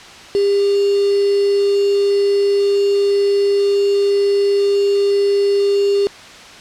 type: tone with quantisation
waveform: sine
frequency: 400.9 Hz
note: G4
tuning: 39 cents sharp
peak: -12 dBFS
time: 0.35-6.07 s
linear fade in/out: 0 ms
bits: 4
effects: white hiss -37 dBFS RMS until 6.6 s + low-pass 5000 Hz 12 dB/octave